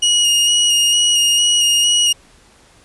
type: tone with vibrato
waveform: sawtooth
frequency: 2880 Hz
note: F#7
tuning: 47 cents flat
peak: -8 dBFS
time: 0.02-2.13 s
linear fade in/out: 10 ms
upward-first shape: square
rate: 2.2 Hz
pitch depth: 15 cents each way
effects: pink hiss -49 dBFS RMS until 2.84 s + resampled to 24000 Hz